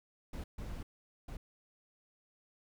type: noise bursts at uneven times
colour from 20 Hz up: brown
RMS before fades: -42 dBFS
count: 3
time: 0.33-0.44 / 0.58-0.83 / 1.28-1.37 s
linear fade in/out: 5 ms
effects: none